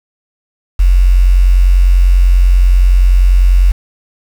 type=tone with quantisation; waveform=sine; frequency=45.13 Hz; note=F#1; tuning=42 cents flat; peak=-4 dBFS; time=0.79-3.72 s; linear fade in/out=10 ms; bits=5; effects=none